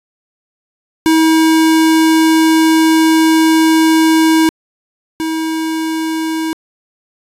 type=tone pair in turn; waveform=square; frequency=320.4 / 320.4 Hz; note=E4 / E4; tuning=-49 / -49 cents; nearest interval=unison; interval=0 cents; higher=neither; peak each=-8 / -16 dBFS; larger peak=first; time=1.06-4.49 / 5.2-6.53 s; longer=first; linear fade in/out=0 ms; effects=resampled to 32000 Hz